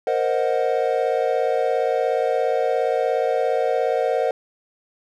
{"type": "chord", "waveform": "triangle", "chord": "C half-diminished seventh", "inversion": "third", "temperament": "equal with one note detuned", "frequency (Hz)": [466.2, 523.3, 622.3, 735.3], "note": ["Bb4", "C5", "Eb5", "Gb5"], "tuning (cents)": [0, 0, 0, -11], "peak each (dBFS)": [-21, -21, -23, -23], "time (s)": [0.07, 4.31], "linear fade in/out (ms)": 2, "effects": []}